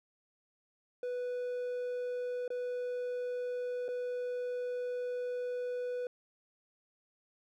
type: tone with dropouts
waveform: triangle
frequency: 493.9 Hz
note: B4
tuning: in tune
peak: -32 dBFS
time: 1.03-6.07 s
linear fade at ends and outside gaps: 2 ms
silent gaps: 2.479-2.503 / 3.882-3.887 s
effects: none